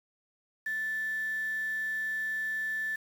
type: tone with quantisation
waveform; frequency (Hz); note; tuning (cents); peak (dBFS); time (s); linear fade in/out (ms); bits
sine; 1756; A6; -4; -30; 0.66-2.96; 5; 8
effects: none